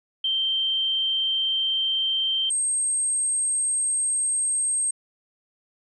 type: tone pair in turn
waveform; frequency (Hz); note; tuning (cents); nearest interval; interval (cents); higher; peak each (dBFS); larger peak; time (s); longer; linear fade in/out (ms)
sine; 3136 / 8423; G7 / C9; 0 / +11; octave + perfect fourth; 1711; second; -21; neither; 0.24-2.5 / 2.5-4.91; second; 5
effects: none